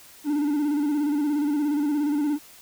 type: tone with vibrato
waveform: triangle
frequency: 293.7 Hz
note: D4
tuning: in tune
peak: -19 dBFS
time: 0.24-2.39 s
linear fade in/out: 50 ms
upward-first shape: square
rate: 17 Hz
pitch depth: 50 cents each way
effects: white hiss -49 dBFS RMS until 2.61 s